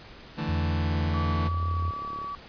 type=chord; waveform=sawtooth; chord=D suspended second; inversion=none; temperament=just; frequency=146.83 / 165.19 / 220.2 Hz; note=D3 / E3 / A3; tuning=0 / +4 / +2 cents; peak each=-29 / -29 / -29 dBFS; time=0.37-1.49 s; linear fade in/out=20 ms
type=tone with pitch glide; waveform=sine; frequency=84.5 to 85.09 Hz; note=E2 to F2; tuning=+43 to -45 cents; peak=-25 dBFS; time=0.48-1.91 s; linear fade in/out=10 ms; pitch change=+12 cents; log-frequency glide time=1.31-1.44 s
type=click train; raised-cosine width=2 ms; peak=-30 dBFS; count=49; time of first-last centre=0.9-2.245 s; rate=35.7 Hz
type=tone with vibrato; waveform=sine; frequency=1143 Hz; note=D6; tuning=47 cents flat; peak=-32 dBFS; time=1.14-2.35 s; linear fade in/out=0 ms; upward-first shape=sine; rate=2.6 Hz; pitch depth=9 cents each way
effects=pink hiss -47 dBFS RMS until 2.48 s + resampled to 11025 Hz